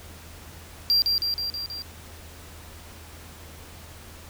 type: tone with echo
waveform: triangle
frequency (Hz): 4741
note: D8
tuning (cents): +16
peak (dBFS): -16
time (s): 0.9-1.02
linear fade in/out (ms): 0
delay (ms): 160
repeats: 5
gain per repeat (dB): -3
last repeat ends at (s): 1.82
effects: added 81 Hz sine -46 dBFS peak until 4.29 s + pink hiss -46 dBFS RMS until 4.29 s